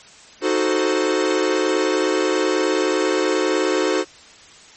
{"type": "chord", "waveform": "45% pulse", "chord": "D# diminished seventh", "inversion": "none", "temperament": "equal", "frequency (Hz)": [311.1, 370, 440, 523.3], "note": ["D#4", "F#4", "A4", "C5"], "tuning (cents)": [0, 0, 0, 0], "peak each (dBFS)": [-23, -21, -23, -24], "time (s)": [0.41, 4.05], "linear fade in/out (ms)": 50, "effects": ["white hiss -45 dBFS RMS until 4.76 s", "MP3 32 kbps"]}